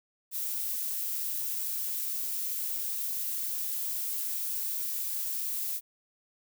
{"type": "noise", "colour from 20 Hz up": "violet", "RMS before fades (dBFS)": -33, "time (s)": [0.31, 5.81], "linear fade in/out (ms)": 50, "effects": []}